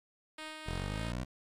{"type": "tone with tremolo", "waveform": "5% pulse", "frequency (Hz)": 311.1, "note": "D#4", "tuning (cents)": 0, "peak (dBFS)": -30, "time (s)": [0.38, 1.12], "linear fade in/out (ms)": 5, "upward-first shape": "sine", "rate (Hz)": 3.5, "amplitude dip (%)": 30}
{"type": "linear sweep", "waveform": "15% pulse", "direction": "up", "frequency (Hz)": [41.09, 64.9], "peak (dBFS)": -29, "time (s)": [0.66, 1.25], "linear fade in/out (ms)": 20}
{"effects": ["low-pass 9000 Hz 12 dB/octave", "11-bit"]}